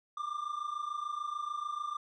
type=tone pair together; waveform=triangle; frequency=1174.7 / 1201.5 Hz; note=D6 / D6; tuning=0 / +39 cents; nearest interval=unison; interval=39 cents; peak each=-37 / -35 dBFS; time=0.17-1.97 s; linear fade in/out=5 ms; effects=resampled to 22050 Hz